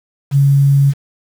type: tone with quantisation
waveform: sine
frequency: 139.6 Hz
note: C#3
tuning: 13 cents sharp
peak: -7 dBFS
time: 0.31-0.94 s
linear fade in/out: 50 ms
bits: 6
effects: none